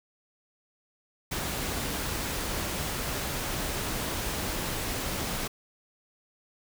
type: noise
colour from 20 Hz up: pink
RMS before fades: -32 dBFS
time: 1.31-5.48 s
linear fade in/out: 10 ms
effects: none